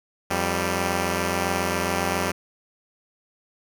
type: tone pair together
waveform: 5% pulse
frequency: 87.31 / 196 Hz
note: F2 / G3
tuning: 0 / 0 cents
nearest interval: octave + major second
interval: 1400 cents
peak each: -14 dBFS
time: 0.3-2.32 s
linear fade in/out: 10 ms
effects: none